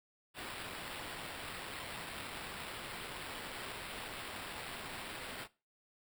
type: noise with sample-and-hold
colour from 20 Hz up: blue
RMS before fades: -45 dBFS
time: 0.34-5.48 s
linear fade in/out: 50 ms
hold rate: 6300 Hz
effects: noise-tail reverb RT60 0.3 s tail -19 dB re dry